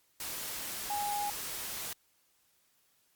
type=tone in noise; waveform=sine; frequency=822 Hz; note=G#5; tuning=18 cents flat; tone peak=-32 dBFS; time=0.9-1.3 s; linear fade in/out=2 ms; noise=white; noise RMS=-39 dBFS; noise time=0.2-1.93 s; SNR=+4 dB; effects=white hiss -71 dBFS RMS until 3.15 s + Opus 48 kbps